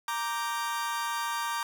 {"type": "chord", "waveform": "40% pulse", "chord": "G minor", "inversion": "first", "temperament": "equal", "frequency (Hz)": [932.3, 1174.7, 1568], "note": ["Bb5", "D6", "G6"], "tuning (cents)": [0, 0, 0], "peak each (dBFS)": [-32, -33, -36], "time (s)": [0.08, 1.63], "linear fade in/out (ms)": 2, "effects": []}